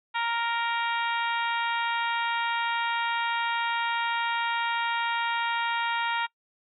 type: harmonic tone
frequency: 466.2 Hz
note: A#4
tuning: in tune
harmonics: 2 / 3 / 4 / 5 / 6 / 7 / 8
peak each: -28 / -32 / -34 / -36 / -38 / -39 / -40 dBFS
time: 0.14-6.27 s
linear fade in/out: 20 ms
effects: noise-tail reverb RT60 0.1 s tail -24 dB re dry